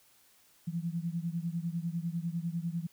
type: beating tone pair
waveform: sine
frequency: 165.5 / 175.5 Hz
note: E3 / F3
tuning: +7 / +9 cents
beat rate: 10 Hz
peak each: -34 / -36 dBFS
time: 0.67-2.87 s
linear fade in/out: 10 ms
effects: white hiss -64 dBFS RMS until 2.92 s